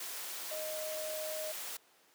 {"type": "tone in noise", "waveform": "sine", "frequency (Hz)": 622.3, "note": "D#5", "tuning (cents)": 0, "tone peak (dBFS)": -38, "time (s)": [0.51, 1.52], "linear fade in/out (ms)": 5, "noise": "white", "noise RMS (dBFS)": -42, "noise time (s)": [0, 1.77], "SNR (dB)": 1, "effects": ["pink hiss -65 dBFS RMS until 2.14 s", "high-pass 400 Hz 12 dB/octave"]}